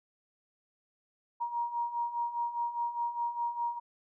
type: beating tone pair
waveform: sine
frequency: 943 / 947.9 Hz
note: A#5 / A#5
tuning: +20 / +29 cents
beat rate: 4.9 Hz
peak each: -37 / -32 dBFS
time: 1.4-3.8 s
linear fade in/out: 20 ms
effects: none